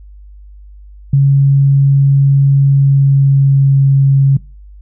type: tone with pitch glide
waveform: sine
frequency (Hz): 138.59 to 137.16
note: C#3 to C#3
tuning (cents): 0 to -18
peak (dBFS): -5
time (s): 1.13-4.37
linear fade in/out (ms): 5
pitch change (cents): -18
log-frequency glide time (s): 2.66-3.86
effects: noise-tail reverb RT60 0.3 s tail -21 dB re dry + added 50 Hz sine -33 dBFS peak until 4.81 s